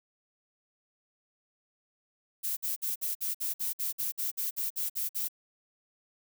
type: noise bursts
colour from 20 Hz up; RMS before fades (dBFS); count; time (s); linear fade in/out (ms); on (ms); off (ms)
violet; -32; 15; 2.43-5.286; 20; 140; 54
effects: none